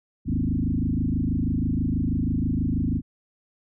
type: tone with frequency modulation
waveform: sine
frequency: 166.4 Hz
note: E3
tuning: 17 cents sharp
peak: -21 dBFS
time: 0.25-3.02 s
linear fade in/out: 50 ms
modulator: 26.2 Hz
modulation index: 4.4
effects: none